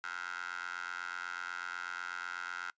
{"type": "tone with high-pass filter", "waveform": "15% pulse", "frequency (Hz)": 88.1, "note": "F2", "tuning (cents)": 16, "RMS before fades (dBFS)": -41, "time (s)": [0.04, 2.7], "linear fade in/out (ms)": 0, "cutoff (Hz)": 1400, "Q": 6, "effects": ["noise-tail reverb RT60 0.1 s tail -23 dB re dry", "resampled to 16000 Hz"]}